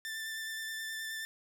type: tone with vibrato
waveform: sawtooth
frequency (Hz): 1774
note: A6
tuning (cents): +14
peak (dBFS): -34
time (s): 0.05-1.25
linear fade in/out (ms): 0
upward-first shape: sine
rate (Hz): 9.5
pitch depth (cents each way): 14
effects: none